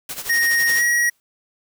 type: noise with tremolo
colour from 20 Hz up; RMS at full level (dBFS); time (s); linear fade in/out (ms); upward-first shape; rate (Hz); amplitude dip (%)
white; -28; 0.09-0.82; 2; sine; 12; 75
type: tone with pitch glide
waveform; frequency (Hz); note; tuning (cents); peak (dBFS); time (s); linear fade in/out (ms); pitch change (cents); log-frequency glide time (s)
square; 1864.7 to 1905; A#6 to A#6; 0 to +37; -16; 0.29-1.1; 10; +37; 0.75-0.81
type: noise with exponential decay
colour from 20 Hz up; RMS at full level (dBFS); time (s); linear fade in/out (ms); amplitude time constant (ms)
white; -28; 0.69-1.2; 0; 110
effects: none